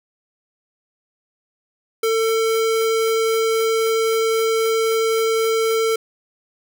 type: tone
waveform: square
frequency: 448.1 Hz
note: A4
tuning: 32 cents sharp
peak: -17 dBFS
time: 2.03-5.96 s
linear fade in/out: 5 ms
effects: none